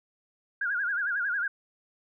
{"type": "tone with vibrato", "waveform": "sine", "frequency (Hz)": 1525, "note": "G6", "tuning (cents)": -48, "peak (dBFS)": -26, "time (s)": [0.61, 1.48], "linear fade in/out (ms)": 5, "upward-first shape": "sine", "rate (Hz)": 11, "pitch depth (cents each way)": 150, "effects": []}